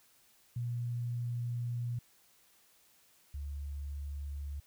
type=tone pair in turn; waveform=sine; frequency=120 / 71.35 Hz; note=B2 / D2; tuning=-49 / -49 cents; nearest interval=major sixth; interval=900 cents; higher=first; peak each=-33 / -37 dBFS; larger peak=first; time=0.56-1.99 / 3.34-4.6 s; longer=first; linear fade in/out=5 ms; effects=white hiss -66 dBFS RMS until 4.66 s